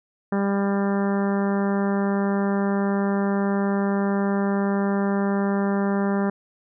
harmonic tone, 198.8 Hz, G3, 25 cents sharp, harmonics 1 / 2 / 3 / 4 / 5 / 6 / 7 / 8 / 9, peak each -21 / -27 / -31 / -33 / -35 / -37 / -38 / -39 / -40 dBFS, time 0.32-6.3 s, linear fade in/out 5 ms, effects none

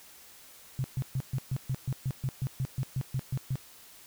sine tone bursts, 130.9 Hz, C3, 1 cent sharp, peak -27 dBFS, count 16, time 0.79-3.556 s, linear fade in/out 0 ms, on 51 ms, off 130 ms, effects white hiss -53 dBFS RMS until 4.06 s

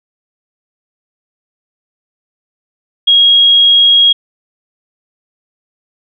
sine tone, 3286 Hz, G#7, 19 cents flat, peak -4 dBFS, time 3.07-4.13 s, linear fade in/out 10 ms, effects none

